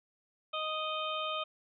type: harmonic tone with a mistuned harmonic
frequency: 622.3 Hz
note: D#5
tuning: in tune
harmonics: 1 / 2 / 4 / 5 / 6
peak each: -39 / -36 / -42 / -40 / -43 dBFS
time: 0.53-1.44 s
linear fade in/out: 10 ms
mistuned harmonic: 6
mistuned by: -36 cents
effects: none